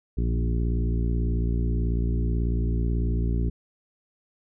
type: harmonic tone with a mistuned harmonic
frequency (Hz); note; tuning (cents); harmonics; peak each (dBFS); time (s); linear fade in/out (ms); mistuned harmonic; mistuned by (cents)
58.27; A#1; 0; 1 / 2 / 3 / 4 / 5 / 6 / 7; -23 / -29 / -33 / -35 / -37 / -39 / -40; 0.17-3.5; 10; 3; -22
effects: none